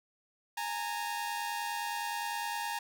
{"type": "tone pair together", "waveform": "sawtooth", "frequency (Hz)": [830.6, 920.3], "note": ["G#5", "A#5"], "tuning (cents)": [0, -22], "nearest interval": "major second", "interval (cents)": 178, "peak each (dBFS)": [-34, -32], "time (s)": [0.57, 2.79], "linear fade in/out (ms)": 5, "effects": []}